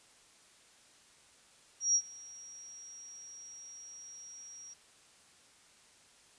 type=tone with ADSR envelope; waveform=sine; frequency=5670 Hz; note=F8; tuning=25 cents sharp; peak=-23 dBFS; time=1.8-4.74 s; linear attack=150 ms; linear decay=63 ms; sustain=-24 dB; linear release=10 ms; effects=white hiss -62 dBFS RMS until 6.38 s + resampled to 22050 Hz